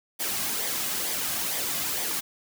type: noise with flanger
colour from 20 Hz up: white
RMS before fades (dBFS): -29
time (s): 0.19-2.21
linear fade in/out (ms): 20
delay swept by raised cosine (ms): 0.72 to 2.22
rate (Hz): 2.2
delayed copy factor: -0.5
effects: none